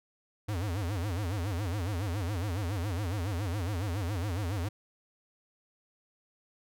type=tone with vibrato; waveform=square; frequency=94.6 Hz; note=F#2; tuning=39 cents sharp; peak=-31 dBFS; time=0.48-4.69 s; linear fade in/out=10 ms; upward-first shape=sine; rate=7.2 Hz; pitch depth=230 cents each way; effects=none